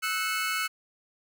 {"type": "tone cluster", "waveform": "30% pulse", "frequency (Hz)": [1307, 1489, 2187], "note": ["E6", "F#6", "C#7"], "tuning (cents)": [-15, 11, -24], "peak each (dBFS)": -29, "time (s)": [0.02, 0.68], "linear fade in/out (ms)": 20, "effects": []}